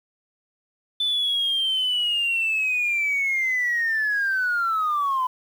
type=linear sweep; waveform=sine; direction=down; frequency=3520 to 1000 Hz; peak=-19 dBFS; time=1-5.27 s; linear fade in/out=5 ms; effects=tanh soft clip ceiling -17 dBFS + 8-bit